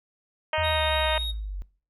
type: harmonic tone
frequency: 311.5 Hz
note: D#4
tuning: 2 cents sharp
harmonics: 2 / 3 / 4 / 5 / 6 / 7 / 8 / 9 / 10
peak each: -27 / -29 / -35 / -35 / -34 / -35 / -35 / -36 / -36 dBFS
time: 0.53-1.18 s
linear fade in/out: 2 ms
type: exponential sweep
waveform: sine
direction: down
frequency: 86.2 to 45.8 Hz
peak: -29 dBFS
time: 0.58-1.62 s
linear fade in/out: 0 ms
type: tone with vibrato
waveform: triangle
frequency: 3729 Hz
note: A#7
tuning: in tune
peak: -28 dBFS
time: 0.63-1.32 s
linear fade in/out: 20 ms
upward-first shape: sine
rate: 3.6 Hz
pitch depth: 14 cents each way
effects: noise-tail reverb RT60 0.4 s tail -21 dB re dry